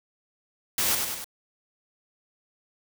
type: noise with echo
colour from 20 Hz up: white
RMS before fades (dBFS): -25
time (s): 0.78-0.95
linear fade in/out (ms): 2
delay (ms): 98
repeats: 3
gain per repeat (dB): -4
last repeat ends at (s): 1.244
effects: none